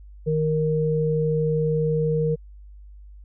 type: tone pair together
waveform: sine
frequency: 155.56 / 466.2 Hz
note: D#3 / A#4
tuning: 0 / 0 cents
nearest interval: octave + perfect fifth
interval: 1900 cents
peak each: -22 dBFS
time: 0.26-2.36 s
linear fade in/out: 20 ms
effects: added 50 Hz sine -41 dBFS peak until 3.24 s